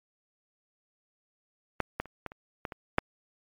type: clicks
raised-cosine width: 0.5 ms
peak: -10 / -14 / -30 / -20 / -29 / -18 / -24 / -7 dBFS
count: 8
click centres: 1.803 / 2 / 2.057 / 2.263 / 2.319 / 2.652 / 2.722 / 2.984 s
effects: MP3 64 kbps